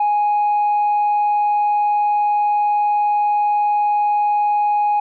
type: tone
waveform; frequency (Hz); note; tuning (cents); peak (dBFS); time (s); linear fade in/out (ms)
sine; 830.6; G#5; 0; -12; 0-5; 5
effects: tanh soft clip ceiling -12 dBFS